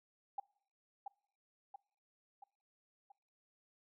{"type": "tone with echo", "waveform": "sine", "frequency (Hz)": 800, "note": "G5", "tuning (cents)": 35, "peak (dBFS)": -36, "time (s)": [0.38, 0.4], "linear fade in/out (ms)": 5, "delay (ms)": 680, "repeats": 4, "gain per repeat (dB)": -5, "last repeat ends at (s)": 3.12, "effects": ["noise-tail reverb RT60 0.6 s tail -25 dB re dry"]}